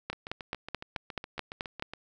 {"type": "two click trains", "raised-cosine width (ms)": 0.3, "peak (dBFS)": [-16, -23], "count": [9, 14], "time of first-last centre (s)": [[0.1, 1.824], [0.13, 1.936]], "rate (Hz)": [4.64, 7.2], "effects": []}